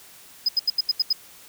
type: tone bursts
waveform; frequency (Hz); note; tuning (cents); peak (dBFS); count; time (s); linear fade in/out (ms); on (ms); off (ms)
triangle; 5030; D#8; +18; -15; 7; 0.46-1.129; 5; 27; 80
effects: tanh soft clip ceiling -11 dBFS + white hiss -48 dBFS RMS until 1.48 s